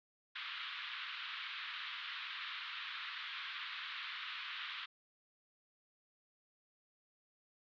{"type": "band-pass noise", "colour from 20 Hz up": "white", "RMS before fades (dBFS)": -45, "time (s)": [0.35, 4.86], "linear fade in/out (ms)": 10, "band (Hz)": [1100, 3800], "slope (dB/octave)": 48, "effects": []}